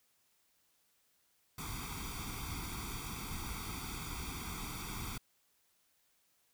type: noise with comb filter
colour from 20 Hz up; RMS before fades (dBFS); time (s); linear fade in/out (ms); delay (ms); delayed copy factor
pink; -42; 1.58-5.18; 5; 0.86; +0.9
effects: white hiss -74 dBFS RMS until 6.53 s